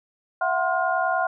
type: tone cluster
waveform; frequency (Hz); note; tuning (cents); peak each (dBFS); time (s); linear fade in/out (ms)
sine; 668 / 738 / 1049 / 1422; E5 / F#5 / C6 / F6; +23 / -5 / +4 / +31; -26 / -24 / -28 / -26; 0.41-1.27; 5
effects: none